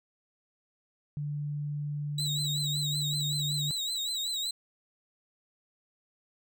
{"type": "tone", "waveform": "sine", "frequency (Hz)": 146.7, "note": "D3", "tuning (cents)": -2, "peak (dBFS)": -31, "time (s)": [1.17, 3.71], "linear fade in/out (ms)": 0}
{"type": "tone with vibrato", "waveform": "35% pulse", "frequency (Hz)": 3887, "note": "B7", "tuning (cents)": -28, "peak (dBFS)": -29, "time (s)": [2.18, 4.51], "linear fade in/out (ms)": 5, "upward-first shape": "triangle", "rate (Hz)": 5.3, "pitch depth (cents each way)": 100}
{"effects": []}